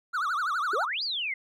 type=tone with vibrato; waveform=triangle; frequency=1299 Hz; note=E6; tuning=26 cents flat; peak=-24 dBFS; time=0.13-0.86 s; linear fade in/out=20 ms; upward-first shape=triangle; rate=12 Hz; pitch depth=280 cents each way
type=exponential two-way sweep; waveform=sine; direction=up then down; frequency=369 to 4978 to 2014 Hz; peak=-28 dBFS; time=0.73-1.34 s; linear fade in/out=5 ms; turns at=1.03 s
effects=none